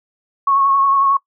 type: tone with vibrato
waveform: sine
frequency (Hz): 1100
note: C#6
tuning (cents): -14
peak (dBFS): -11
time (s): 0.47-1.17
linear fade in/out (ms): 5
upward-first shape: triangle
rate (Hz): 11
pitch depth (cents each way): 33
effects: noise-tail reverb RT60 0.1 s tail -21 dB re dry